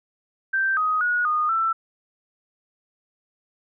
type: tone with pitch steps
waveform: sine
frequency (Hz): 1565 / 1254 / 1453 / 1229 / 1333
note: G6 / D#6 / F#6 / D#6 / E6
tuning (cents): -3 / +13 / -32 / -22 / +19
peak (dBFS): -19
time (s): 0.53-1.73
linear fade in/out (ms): 10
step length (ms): 240
effects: none